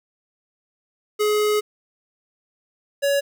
square tone pair in turn, 421.4 / 562.5 Hz, G#4 / C#5, +25 / +25 cents, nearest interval perfect fourth, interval 500 cents, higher second, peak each -18 dBFS, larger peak neither, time 1.19-1.61 / 3.02-3.21 s, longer first, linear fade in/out 20 ms, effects 10-bit

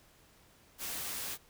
white noise, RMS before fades -39 dBFS, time 0.78-1.38 s, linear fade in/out 50 ms, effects pink hiss -63 dBFS RMS until 1.49 s

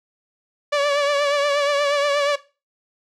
sawtooth tone with vibrato, 574 Hz, D5, 40 cents flat, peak -13 dBFS, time 0.72-2.36 s, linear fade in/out 10 ms, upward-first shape triangle, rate 8.4 Hz, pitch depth 52 cents each way, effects noise-tail reverb RT60 0.3 s tail -17 dB re dry + low-pass 5000 Hz 12 dB/octave

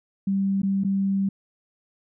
sine tone with dropouts, 195.4 Hz, G3, 5 cents flat, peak -20 dBFS, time 0.27-1.29 s, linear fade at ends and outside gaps 5 ms, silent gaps 0.619-0.631 / 0.837-0.846 s, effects none

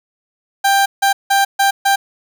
30% pulse tone bursts at uneven times, 790 Hz, G5, 13 cents sharp, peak -8 dBFS, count 5, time 0.64-0.86 / 1.02-1.13 / 1.3-1.45 / 1.59-1.71 / 1.85-1.96 s, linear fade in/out 10 ms, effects 8-bit

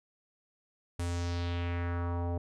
square tone with low-pass filter sweep, 86.7 Hz, F2, 12 cents flat, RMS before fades -33 dBFS, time 0.99-2.38 s, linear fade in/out 5 ms, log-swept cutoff 9700 to 650 Hz, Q 2.1, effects none

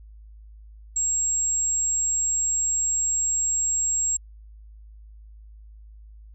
sine tone, 7580 Hz, A#8, 28 cents sharp, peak -21 dBFS, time 0.96-4.17 s, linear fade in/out 5 ms, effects added 53 Hz sine -43 dBFS peak until 6.34 s

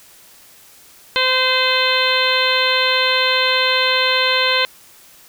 harmonic tone with a mistuned harmonic, 515 Hz, C5, 28 cents flat, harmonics 1 / 2 / 3 / 4 / 5 / 6 / 7 / 8, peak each -22 / -22 / -22 / -22 / -22 / -22 / -22 / -22 dBFS, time 1.16-4.65 s, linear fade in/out 0 ms, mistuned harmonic 7, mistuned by -16 cents, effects white hiss -46 dBFS RMS until 5.28 s

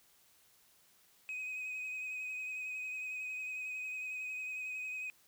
sine tone with vibrato, 2518 Hz, D#7, 20 cents sharp, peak -36 dBFS, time 1.29-5.1 s, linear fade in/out 0 ms, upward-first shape triangle, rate 11 Hz, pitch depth 27 cents each way, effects tanh soft clip ceiling -37 dBFS + white hiss -67 dBFS RMS until 5.27 s

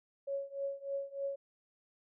sine tone with tremolo, 554.4 Hz, C#5, in tune, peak -32 dBFS, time 0.27-1.36 s, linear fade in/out 10 ms, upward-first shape triangle, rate 3.3 Hz, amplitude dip 95%, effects none

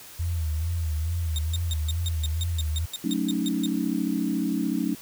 sine tone with vibrato, 81.2 Hz, E2, 26 cents flat, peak -24 dBFS, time 0.19-2.86 s, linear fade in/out 10 ms, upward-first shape sine, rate 2.3 Hz, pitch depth 100 cents each way
sawtooth tone bursts, 3684 Hz, A#7, 21 cents flat, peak -26 dBFS, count 14, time 1.36-3.66 s, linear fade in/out 0 ms, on 25 ms, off 150 ms
sine chord, D# half-diminished seventh, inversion first, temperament equal, 185 / 220 / 277.2 / 311.1 Hz, F#3 / A3 / C#4 / D#4, 0 / 0 / 0 / 0 cents, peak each -30 / -29 / -28 / -29 dBFS, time 3.04-4.95 s, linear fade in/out 5 ms
effects white hiss -45 dBFS RMS until 5.01 s

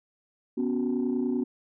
sine chord, B suspended second, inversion none, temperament equal, 246.9 / 277.2 / 370 Hz, B3 / C#4 / F#4, 0 / 0 / 0 cents, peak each -26 / -29 / -30 dBFS, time 0.57-1.44 s, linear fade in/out 10 ms, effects tanh soft clip ceiling -19 dBFS

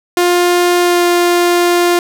sawtooth tone with pitch glide, 352.8 to 350 Hz, F4 to F4, +18 to +4 cents, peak -5 dBFS, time 0.17-1.99 s, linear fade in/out 2 ms, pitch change -14 cents, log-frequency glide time 0.81-1.03 s, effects none

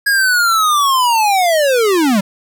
square linear sweep, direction down, 1661.2 to 185 Hz, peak -11 dBFS, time 0.06-2.21 s, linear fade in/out 10 ms, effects none

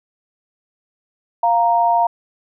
sine tone pair together, 698.5 / 932.4 Hz, F5 / A#5, 0 / 0 cents, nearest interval perfect fourth, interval 500 cents, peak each -15 dBFS, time 1.43-2.07 s, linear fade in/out 5 ms, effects none

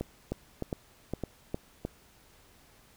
two click trains, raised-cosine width 2 ms, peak -19 / -18 dBFS, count 4 / 4, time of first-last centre 0.01-1.85 / 0.32-1.544 s, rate 1.63 / 2.45 Hz, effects pink hiss -60 dBFS RMS until 2.96 s

